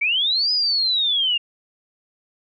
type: linear two-way sweep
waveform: sine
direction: up then down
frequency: 2218 to 5030 to 2771 Hz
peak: -17 dBFS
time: 0.01-1.38 s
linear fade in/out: 10 ms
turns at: 0.52 s
effects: none